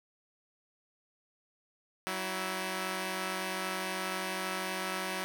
5% pulse tone pair together, 187.71 / 329.1 Hz, F#3 / E4, +25 / -3 cents, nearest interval minor seventh, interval 972 cents, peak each -24 / -26 dBFS, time 2.07-5.24 s, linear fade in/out 0 ms, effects none

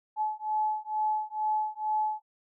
sine beating tone pair, 857 / 859.2 Hz, A5 / A5, -46 / -41 cents, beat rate 2.2 Hz, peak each -30 dBFS, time 0.16-2.22 s, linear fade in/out 50 ms, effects none

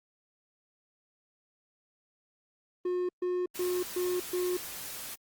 triangle tone bursts, 360 Hz, F#4, 47 cents flat, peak -26 dBFS, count 5, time 2.85-4.57 s, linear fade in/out 5 ms, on 240 ms, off 130 ms
white noise, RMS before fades -41 dBFS, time 3.54-5.16 s, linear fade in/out 20 ms
effects Opus 24 kbps

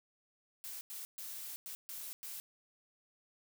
blue noise bursts at uneven times, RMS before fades -45 dBFS, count 6, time 0.64-0.81 / 0.9-1.05 / 1.18-1.56 / 1.66-1.75 / 1.89-2.13 / 2.23-2.4 s, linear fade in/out 0 ms, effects none

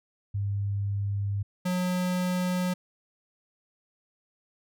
sine / square tone pair in turn, 100.5 / 181.15 Hz, G2 / F#3, +44 / -36 cents, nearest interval minor seventh, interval 1020 cents, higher second, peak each -26 dBFS, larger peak neither, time 0.34-1.43 / 1.65-2.74 s, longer neither, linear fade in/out 10 ms, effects none

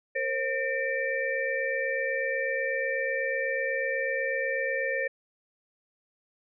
sine tone cluster, 467.9 / 536 / 1810 / 2325 Hz, A#4 / C5 / A6 / D7, +6 / +42 / +48 / -18 cents, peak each -36 / -30 / -30 / -35 dBFS, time 0.15-5.08 s, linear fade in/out 10 ms, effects none

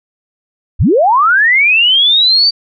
sine linear sweep, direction up, 31.29 to 4655 Hz, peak -6 dBFS, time 0.79-2.51 s, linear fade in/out 20 ms, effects none

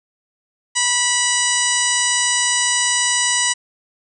harmonic tone with a mistuned harmonic, 979 Hz, B5, 15 cents flat, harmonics 1 / 2 / 3 / 4 / 5 / 6 / 7 / 8 / 9, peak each -26 / -22 / -23 / -27 / -28 / -24 / -26 / -24 / -22 dBFS, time 0.75-3.54 s, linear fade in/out 20 ms, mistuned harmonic 9, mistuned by -56 cents, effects none

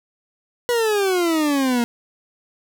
40% pulse exponential sweep, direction down, 490.3 to 233.1 Hz, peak -16 dBFS, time 0.69-1.84 s, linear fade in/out 0 ms, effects none

